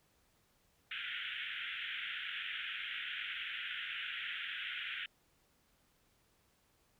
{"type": "band-pass noise", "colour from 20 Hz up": "white", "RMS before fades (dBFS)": -42, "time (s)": [0.91, 5.06], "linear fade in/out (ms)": 2, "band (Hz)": [1400, 3400], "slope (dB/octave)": 96, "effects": ["pink hiss -73 dBFS RMS until 6.99 s"]}